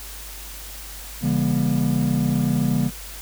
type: chord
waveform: triangle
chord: C# diminished seventh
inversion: none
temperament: just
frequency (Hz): 138.59 / 166.31 / 199.57 / 239.5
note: C#3 / E3 / G3 / Bb3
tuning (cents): 0 / +16 / +31 / +47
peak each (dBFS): -21 / -23 / -22 / -21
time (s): 1.21-2.91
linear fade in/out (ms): 50
effects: added 50 Hz sine -38 dBFS peak until 3.21 s + white hiss -38 dBFS RMS until 3.21 s